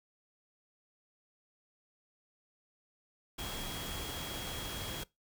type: tone in noise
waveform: sine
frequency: 3287 Hz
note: G#7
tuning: 19 cents flat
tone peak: -45 dBFS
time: 3.38-5.04 s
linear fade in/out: 10 ms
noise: pink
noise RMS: -41 dBFS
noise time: 3.38-5.04 s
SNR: -7 dB
effects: noise-tail reverb RT60 0.2 s tail -22 dB re dry